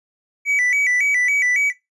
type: tone with vibrato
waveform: triangle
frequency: 2122 Hz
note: C7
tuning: 24 cents sharp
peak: -14 dBFS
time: 0.45-1.73 s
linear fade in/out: 50 ms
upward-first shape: square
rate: 3.6 Hz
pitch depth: 120 cents each way
effects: noise-tail reverb RT60 0.2 s tail -18 dB re dry + resampled to 24000 Hz